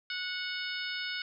harmonic tone, 735 Hz, F#5, 12 cents flat, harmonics 2 / 3 / 4 / 5 / 6 / 7, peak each -38 / -40 / -41 / -42 / -43 / -43 dBFS, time 0.1-1.22 s, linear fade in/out 2 ms, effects none

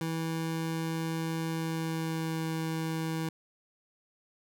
25% pulse tone with pitch glide, 162.8 to 161.21 Hz, E3 to E3, -21 to -38 cents, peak -27 dBFS, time 0.01-3.29 s, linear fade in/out 2 ms, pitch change -17 cents, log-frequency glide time 1.5-2.44 s, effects none

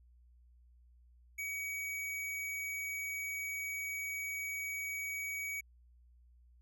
square tone, 2262 Hz, C#7, 34 cents sharp, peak -38 dBFS, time 1.38-5.61 s, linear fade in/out 10 ms, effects added 60 Hz sine -60 dBFS peak until 6.61 s

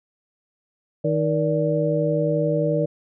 harmonic tone with a mistuned harmonic, 156.7 Hz, D#3, 13 cents sharp, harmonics 1 / 2 / 3 / 4, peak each -23 / -27 / -24 / -23 dBFS, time 1.04-2.86 s, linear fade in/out 10 ms, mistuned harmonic 4, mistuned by -130 cents, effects none

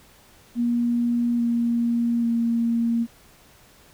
sine tone with pitch steps, 238.2 / 235.3 / 232.5 Hz, A#3 / A#3 / A#3, +38 / +16 / -4 cents, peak -19 dBFS, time 0.55-3.07 s, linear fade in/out 50 ms, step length 840 ms, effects pink hiss -53 dBFS RMS until 3.93 s

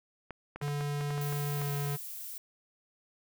clicks, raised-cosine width 0.5 ms, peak -26 dBFS, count 10, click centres 0.307 / 0.56 / 0.615 / 0.681 / 0.809 / 1.01 / 1.106 / 1.179 / 1.326 / 1.617 s
square tone with pitch glide, 144.9 to 143.32 Hz, D3 to D3, -23 to -42 cents, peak -32 dBFS, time 0.61-1.97 s, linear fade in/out 20 ms, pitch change -19 cents, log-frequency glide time 1.57-1.63 s
violet noise, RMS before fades -42 dBFS, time 1.21-2.38 s, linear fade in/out 2 ms
effects none

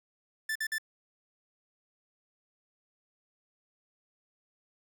45% pulse tone bursts, 1760 Hz, A6, in tune, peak -30 dBFS, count 3, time 0.49-0.783 s, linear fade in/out 5 ms, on 65 ms, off 49 ms, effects none

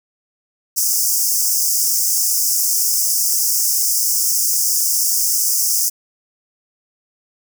pink high-pass noise, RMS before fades -17 dBFS, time 0.76-5.9 s, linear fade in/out 20 ms, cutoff 5100 Hz, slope 96 dB/octave, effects none

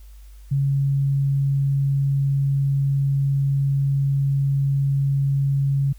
sine tone, 138.59 Hz, C#3, in tune, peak -17 dBFS, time 0.51-5.93 s, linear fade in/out 10 ms, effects added 50 Hz sine -40 dBFS peak until 5.98 s + white hiss -58 dBFS RMS until 5.98 s

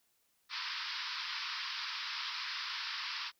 white band-pass noise, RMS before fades -40 dBFS, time 0.49-3.32 s, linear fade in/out 50 ms, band 930 to 5300 Hz, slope 96 dB/octave, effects white hiss -75 dBFS RMS until 3.39 s

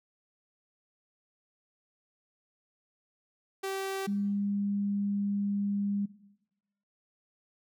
sawtooth / sine tone pair in turn, 387.1 / 201.7 Hz, G4 / G3, -22 / +50 cents, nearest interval major seventh, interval 1128 cents, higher first, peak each -28 dBFS, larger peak neither, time 3.63-4.07 / 4.07-6.06 s, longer second, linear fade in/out 10 ms, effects noise-tail reverb RT60 1.0 s tail -18 dB re dry

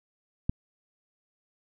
click, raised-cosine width 5 ms, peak -13 dBFS, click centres 0.495 s, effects none

